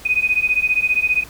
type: beating tone pair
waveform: sine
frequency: 2489 / 2504 Hz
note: D#7 / D#7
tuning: 0 / +10 cents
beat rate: 15 Hz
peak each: -18 dBFS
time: 0.05-1.24 s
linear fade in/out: 10 ms
effects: added 50 Hz sine -45 dBFS peak until 1.29 s + pink hiss -41 dBFS RMS until 1.29 s